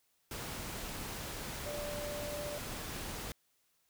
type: tone in noise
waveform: sine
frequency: 587.3 Hz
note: D5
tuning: in tune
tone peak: -40 dBFS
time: 1.66-2.58 s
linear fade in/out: 2 ms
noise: pink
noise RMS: -42 dBFS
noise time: 0.31-3.32 s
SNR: -1 dB
effects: white hiss -75 dBFS RMS until 3.89 s